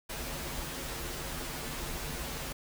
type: noise with comb filter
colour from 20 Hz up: pink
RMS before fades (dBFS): -38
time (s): 0.09-2.53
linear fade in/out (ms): 10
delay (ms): 10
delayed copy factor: -1
effects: none